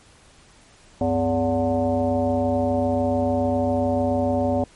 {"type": "tone with frequency modulation", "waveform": "sine", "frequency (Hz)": 413.5, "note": "G#4", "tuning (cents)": -8, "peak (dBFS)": -18, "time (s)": [1.01, 4.64], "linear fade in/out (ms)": 2, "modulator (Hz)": 160, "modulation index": 2, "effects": ["pink hiss -52 dBFS RMS until 4.75 s", "MP3 48 kbps"]}